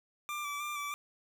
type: tone with vibrato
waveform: 25% pulse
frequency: 1173 Hz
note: D6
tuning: 2 cents flat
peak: -32 dBFS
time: 0.29-0.94 s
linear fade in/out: 0 ms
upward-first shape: square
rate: 3.2 Hz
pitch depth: 23 cents each way
effects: none